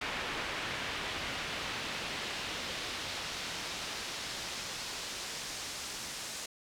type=noise with band-pass filter sweep; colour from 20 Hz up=brown; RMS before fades=-39 dBFS; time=0.01-6.46 s; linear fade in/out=5 ms; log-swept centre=2500 to 6800 Hz; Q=0.99; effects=none